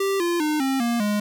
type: tone with pitch steps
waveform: square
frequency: 392 / 345.2 / 304 / 267.7 / 235.8 / 207.7 Hz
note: G4 / F4 / D#4 / C4 / A#3 / G#3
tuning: 0 / -20 / -40 / +40 / +20 / 0 cents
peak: -21 dBFS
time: 0-1.2 s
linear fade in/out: 5 ms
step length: 200 ms
effects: none